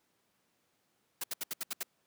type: noise bursts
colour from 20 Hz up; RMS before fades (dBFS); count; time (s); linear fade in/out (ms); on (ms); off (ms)
white; -36; 7; 1.21-1.832; 5; 28; 71
effects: pink hiss -75 dBFS RMS until 2.06 s + high-pass 150 Hz 12 dB/octave